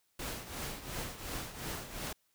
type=noise with tremolo; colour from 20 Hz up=pink; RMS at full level=-38 dBFS; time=0.19-2.13 s; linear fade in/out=5 ms; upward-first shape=triangle; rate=2.8 Hz; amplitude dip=75%; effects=white hiss -75 dBFS RMS until 2.34 s